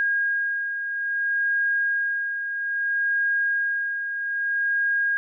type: beating tone pair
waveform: sine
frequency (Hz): 1628 / 1628.61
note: G#6 / G#6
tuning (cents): -35 / -34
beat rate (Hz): 0.61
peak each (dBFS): -31 / -22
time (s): 0-5.17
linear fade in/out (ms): 0
effects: none